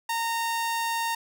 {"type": "tone", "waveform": "sawtooth", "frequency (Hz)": 921, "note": "A#5", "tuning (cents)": -21, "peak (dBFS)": -22, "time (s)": [0.09, 1.15], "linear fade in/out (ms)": 5, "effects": []}